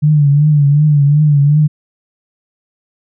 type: tone with vibrato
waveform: sine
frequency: 146.83 Hz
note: D3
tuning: in tune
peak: -6 dBFS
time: 0.02-1.68 s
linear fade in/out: 20 ms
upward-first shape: triangle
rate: 2.7 Hz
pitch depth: 83 cents each way
effects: none